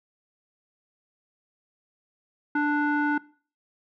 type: tone with low-pass filter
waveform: square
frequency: 294.5 Hz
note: D4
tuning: 5 cents sharp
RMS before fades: -24 dBFS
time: 2.55-3.18 s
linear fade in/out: 5 ms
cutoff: 1400 Hz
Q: 4.1
effects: noise-tail reverb RT60 0.4 s tail -20 dB re dry